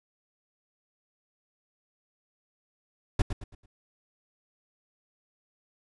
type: noise with echo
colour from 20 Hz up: brown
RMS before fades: -22 dBFS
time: 3.19-3.22 s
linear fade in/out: 5 ms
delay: 110 ms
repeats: 4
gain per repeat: -9 dB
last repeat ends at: 3.66 s
effects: resampled to 24000 Hz